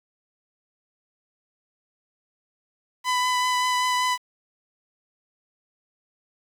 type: tone with vibrato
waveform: sawtooth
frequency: 1000 Hz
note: B5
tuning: 21 cents sharp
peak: -17 dBFS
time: 3.04-4.18 s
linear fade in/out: 50 ms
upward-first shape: triangle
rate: 5.2 Hz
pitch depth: 14 cents each way
effects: low-pass 9000 Hz 12 dB/octave + 8-bit